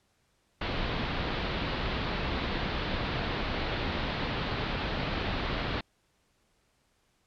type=low-pass noise; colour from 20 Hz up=pink; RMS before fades=-32 dBFS; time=0.61-5.81 s; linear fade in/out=5 ms; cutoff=4300 Hz; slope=48 dB/octave; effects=pink hiss -71 dBFS RMS until 7.26 s + low-pass 10000 Hz 12 dB/octave